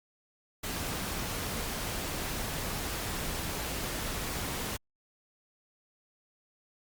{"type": "noise", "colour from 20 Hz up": "pink", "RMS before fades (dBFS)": -35, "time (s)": [0.63, 4.77], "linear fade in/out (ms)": 10, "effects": ["Opus 48 kbps"]}